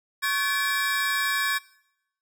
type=tone cluster; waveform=square; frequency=1107 / 1533 / 1721 / 2333 / 3787 Hz; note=C#6 / G6 / A6 / D7 / A#7; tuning=-3 / -39 / -39 / -12 / +27 cents; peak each=-31 / -33 / -26 / -34 / -35 dBFS; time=0.22-1.59 s; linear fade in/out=20 ms; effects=noise-tail reverb RT60 0.8 s tail -21 dB re dry